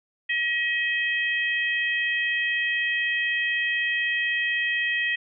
harmonic tone, 636 Hz, D#5, 38 cents sharp, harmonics 3 / 4 / 5, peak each -24 / -28 / -32 dBFS, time 0.29-5.16 s, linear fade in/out 10 ms, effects none

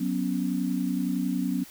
sine chord, F# suspended fourth, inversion none, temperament just, 185 / 246.7 / 277.5 Hz, F#3 / B3 / C#4, 0 / -2 / +2 cents, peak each -29 dBFS, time 0-1.64 s, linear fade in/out 10 ms, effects white hiss -48 dBFS RMS until 1.7 s

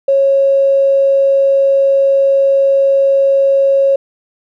triangle tone with tanh clipping, 548 Hz, C#5, 20 cents flat, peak -7 dBFS, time 0.08-3.96 s, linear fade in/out 5 ms, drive 3 dB, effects none

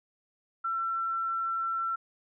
sine tone, 1347 Hz, E6, 37 cents sharp, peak -28 dBFS, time 0.64-1.96 s, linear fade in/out 10 ms, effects none

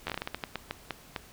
slowing click train, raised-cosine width 0.3 ms, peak -16 dBFS, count 14, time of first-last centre 0.07-1.162 s, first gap 12 ms, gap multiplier 1.29, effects pink hiss -53 dBFS RMS until 1.32 s

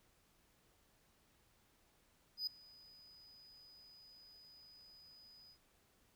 triangle tone with ADSR envelope, 4978 Hz, D#8, in tune, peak -34 dBFS, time 2.37-5.58 s, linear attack 100 ms, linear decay 4 ms, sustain -24 dB, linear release 76 ms, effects pink hiss -73 dBFS RMS until 6.15 s

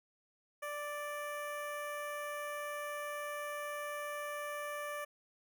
15% pulse tone with notch filter, 587.3 Hz, D5, in tune, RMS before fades -41 dBFS, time 0.62-5.05 s, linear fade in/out 10 ms, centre 4600 Hz, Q 0.76, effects none

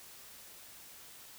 silence, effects white hiss -53 dBFS RMS until 1.38 s

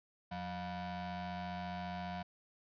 35% pulse ring-modulated tone, 265.1 Hz, C4, 23 cents sharp, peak -35 dBFS, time 0.31-2.23 s, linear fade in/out 10 ms, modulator 445 Hz, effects resampled to 11025 Hz

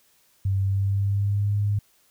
sine tone with pitch glide, 97.1 to 102.64 Hz, G2 to G#2, -16 to -20 cents, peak -20 dBFS, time 0.45-1.79 s, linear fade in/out 5 ms, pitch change +96 cents, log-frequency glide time 0.61-1.56 s, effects white hiss -62 dBFS RMS until 2.1 s

